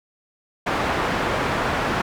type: low-pass noise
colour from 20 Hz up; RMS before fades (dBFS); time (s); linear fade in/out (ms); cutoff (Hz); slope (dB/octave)
white; -23; 0.66-2.02; 10; 1400; 12
effects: none